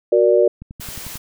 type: chord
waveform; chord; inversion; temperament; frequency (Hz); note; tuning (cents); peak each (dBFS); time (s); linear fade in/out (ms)
sine; Gb augmented; none; equal with one note detuned; 370 / 469.1 / 587.3; Gb4 / Bb4 / D5; 0 / +11 / 0; -15; 0.12-0.48; 5
type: click train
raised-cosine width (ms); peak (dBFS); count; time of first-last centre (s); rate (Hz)
5; -22; 7; 0.62-1.156; 11.2
type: noise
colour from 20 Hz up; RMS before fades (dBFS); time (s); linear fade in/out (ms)
white; -33; 0.8-1.18; 10
effects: none